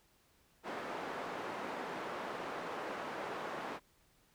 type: band-pass noise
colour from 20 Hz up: white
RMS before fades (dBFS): -42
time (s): 0.63-3.8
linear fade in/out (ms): 50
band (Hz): 250 to 1100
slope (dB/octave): 12
effects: pink hiss -70 dBFS RMS until 4.34 s